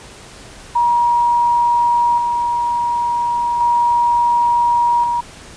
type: tone with tremolo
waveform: sine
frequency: 953 Hz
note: A#5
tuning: 38 cents sharp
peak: -11 dBFS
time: 0.75-5.21 s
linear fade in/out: 10 ms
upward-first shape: square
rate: 0.35 Hz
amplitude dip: 35%
effects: pink hiss -38 dBFS RMS until 5.56 s + resampled to 22050 Hz

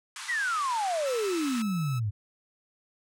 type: band-pass noise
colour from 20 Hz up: pink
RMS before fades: -40 dBFS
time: 0.16-1.62 s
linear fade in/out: 2 ms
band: 970 to 10000 Hz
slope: 48 dB/octave
type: exponential sweep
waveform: sine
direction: down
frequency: 2027 to 98 Hz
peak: -26 dBFS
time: 0.28-2.11 s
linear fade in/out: 20 ms
type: tone with pitch glide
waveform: sawtooth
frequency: 1318 to 1302.9 Hz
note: E6 to E6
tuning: -1 to -21 cents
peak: -35 dBFS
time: 1.05-2 s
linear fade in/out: 20 ms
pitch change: -20 cents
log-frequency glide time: 1.23-1.46 s
effects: none

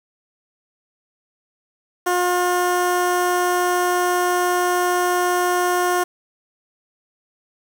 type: tone with notch filter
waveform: 15% pulse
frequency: 357.4 Hz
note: F4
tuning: 40 cents sharp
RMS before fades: -19 dBFS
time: 2.06-6.04 s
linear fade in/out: 10 ms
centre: 3800 Hz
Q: 1.8
effects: 7-bit

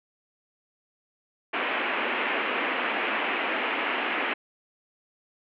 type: band-pass noise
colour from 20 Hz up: white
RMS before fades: -28 dBFS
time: 1.53-4.34 s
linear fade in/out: 10 ms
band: 230 to 2800 Hz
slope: 48 dB/octave
effects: none

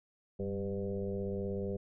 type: tone with frequency modulation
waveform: sine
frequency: 294.8 Hz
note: D4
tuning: 7 cents sharp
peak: -33 dBFS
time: 0.39-1.77 s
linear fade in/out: 10 ms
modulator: 101 Hz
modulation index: 2.3
effects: none

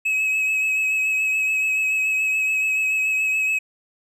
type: tone with vibrato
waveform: triangle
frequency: 2566 Hz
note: E7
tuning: 47 cents flat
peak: -17 dBFS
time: 0.05-3.59 s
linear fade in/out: 10 ms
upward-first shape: triangle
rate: 7 Hz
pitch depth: 26 cents each way
effects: none

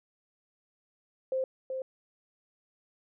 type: tone with echo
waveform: sine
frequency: 523.3 Hz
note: C5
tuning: in tune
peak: -27 dBFS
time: 1.32-1.44 s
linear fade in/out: 2 ms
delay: 380 ms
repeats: 1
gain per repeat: -5 dB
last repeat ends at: 1.82 s
effects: none

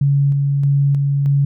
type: tone with tremolo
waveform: sine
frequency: 140.6 Hz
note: C#3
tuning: 25 cents sharp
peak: -11 dBFS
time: 0.01-1.45 s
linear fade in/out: 5 ms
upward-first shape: square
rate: 1.6 Hz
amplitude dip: 25%
effects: none

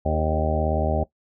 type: harmonic tone with a mistuned harmonic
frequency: 77.78 Hz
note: D#2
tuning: in tune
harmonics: 1 / 2 / 3 / 4 / 5 / 6 / 7 / 8 / 9 / 10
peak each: -24 / -30 / -30 / -35 / -32 / -37 / -29 / -27 / -39 / -29 dBFS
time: 0.05-1.04 s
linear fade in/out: 10 ms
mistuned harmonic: 5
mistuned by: +21 cents
effects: noise-tail reverb RT60 0.1 s tail -18 dB re dry

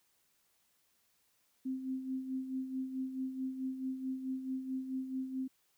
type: tone with tremolo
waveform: sine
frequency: 261.6 Hz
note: C4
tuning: in tune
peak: -33 dBFS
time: 1.65-5.48 s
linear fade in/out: 10 ms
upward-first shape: sine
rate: 4.6 Hz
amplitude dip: 60%
effects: white hiss -74 dBFS RMS until 5.77 s

